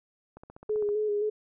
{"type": "click train", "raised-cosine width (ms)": 1, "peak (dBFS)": -32, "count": 9, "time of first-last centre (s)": [0.37, 0.889], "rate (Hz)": 15.4}
{"type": "tone with vibrato", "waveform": "sine", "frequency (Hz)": 419.6, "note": "G#4", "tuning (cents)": 18, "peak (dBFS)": -25, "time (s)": [0.69, 1.3], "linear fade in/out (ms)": 10, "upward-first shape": "square", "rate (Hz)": 3.8, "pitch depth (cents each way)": 28}
{"effects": []}